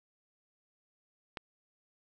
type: click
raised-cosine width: 0.3 ms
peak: -22 dBFS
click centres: 1.372 s
effects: none